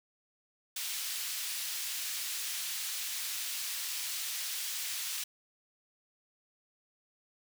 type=high-pass noise; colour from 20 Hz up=pink; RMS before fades=-37 dBFS; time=0.76-5.24 s; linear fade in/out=5 ms; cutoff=3000 Hz; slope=12 dB/octave; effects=none